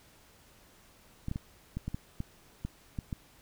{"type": "clicks", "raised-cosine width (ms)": 5, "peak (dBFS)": -22, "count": 10, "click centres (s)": [1.284, 1.314, 1.359, 1.77, 1.88, 1.945, 2.204, 2.65, 2.988, 3.128], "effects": ["pink hiss -60 dBFS RMS until 3.41 s"]}